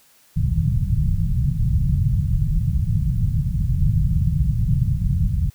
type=low-pass noise; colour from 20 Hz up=white; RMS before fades=-19 dBFS; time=0.36-5.5 s; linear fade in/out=10 ms; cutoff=160 Hz; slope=48 dB/octave; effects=white hiss -55 dBFS RMS until 5.54 s